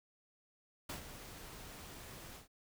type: noise with ADSR envelope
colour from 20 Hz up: pink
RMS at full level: -42 dBFS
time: 0.89-2.48 s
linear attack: 6 ms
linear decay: 110 ms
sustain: -9 dB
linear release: 130 ms
effects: none